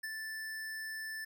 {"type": "tone with ADSR envelope", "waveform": "square", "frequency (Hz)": 1760, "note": "A6", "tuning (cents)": 0, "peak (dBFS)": -37, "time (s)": [0.03, 1.25], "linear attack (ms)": 10, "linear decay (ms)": 33, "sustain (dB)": -3, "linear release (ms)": 9, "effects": []}